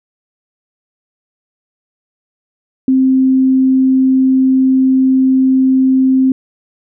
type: tone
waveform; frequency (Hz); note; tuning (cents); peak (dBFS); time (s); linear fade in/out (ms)
sine; 262.2; C4; +4; -7; 2.88-6.32; 2
effects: none